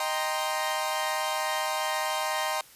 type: chord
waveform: sawtooth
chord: C minor seventh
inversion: first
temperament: equal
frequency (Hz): 622.3 / 784 / 932.3 / 1046.5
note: Eb5 / G5 / Bb5 / C6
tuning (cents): 0 / 0 / 0 / 0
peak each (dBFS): -29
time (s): 0-2.61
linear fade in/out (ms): 2
effects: white hiss -53 dBFS RMS until 2.75 s + resampled to 32000 Hz